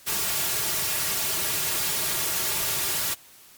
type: noise with comb filter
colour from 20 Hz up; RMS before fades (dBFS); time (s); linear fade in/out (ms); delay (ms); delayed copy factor
white; -26; 0.06-3.15; 20; 3.9; -0.55
effects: white hiss -51 dBFS RMS until 3.57 s + MP3 96 kbps